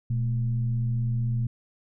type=tone with frequency modulation; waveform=sine; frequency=120 Hz; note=B2; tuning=49 cents flat; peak=-23 dBFS; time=0.1-1.47 s; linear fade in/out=5 ms; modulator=95.8 Hz; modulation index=0.41; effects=none